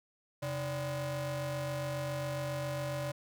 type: ring-modulated tone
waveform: 45% pulse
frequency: 222.9 Hz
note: A3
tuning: 23 cents sharp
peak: -31 dBFS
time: 0.42-3.12 s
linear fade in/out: 10 ms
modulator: 358 Hz
effects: none